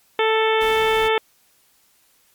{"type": "harmonic tone", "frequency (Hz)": 441.2, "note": "A4", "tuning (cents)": 5, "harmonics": [1, 2, 3, 4, 5, 6, 7, 8], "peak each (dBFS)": [-18, -22, -26, -27, -26, -30, -30, -30], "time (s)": [0.19, 1.18], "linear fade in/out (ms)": 2}
{"type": "noise", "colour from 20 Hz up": "pink", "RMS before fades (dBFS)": -35, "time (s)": [0.6, 1.09], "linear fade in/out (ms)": 20}
{"effects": ["white hiss -59 dBFS RMS until 2.34 s", "MP3 96 kbps"]}